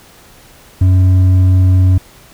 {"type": "tone with hard clipping", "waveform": "sine", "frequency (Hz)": 92.5, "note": "F#2", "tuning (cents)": 0, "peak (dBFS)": -7, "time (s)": [0.81, 1.98], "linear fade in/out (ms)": 5, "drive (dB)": 4, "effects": ["pink hiss -42 dBFS RMS until 2.33 s"]}